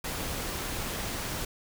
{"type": "noise", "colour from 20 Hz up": "pink", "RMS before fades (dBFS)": -34, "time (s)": [0.04, 1.45], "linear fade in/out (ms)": 5, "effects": []}